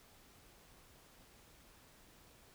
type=silence; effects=pink hiss -63 dBFS RMS until 2.54 s